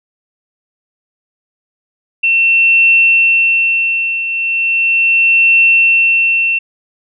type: tone with tremolo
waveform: sine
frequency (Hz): 2700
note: E7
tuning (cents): +41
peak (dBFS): -5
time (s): 2.23-6.59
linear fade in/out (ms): 10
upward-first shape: triangle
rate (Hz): 0.37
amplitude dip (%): 70
effects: none